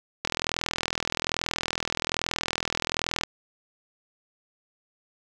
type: click train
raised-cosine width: 0.2 ms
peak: -8 dBFS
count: 124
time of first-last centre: 0.25-3.235 s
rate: 41.2 Hz
effects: none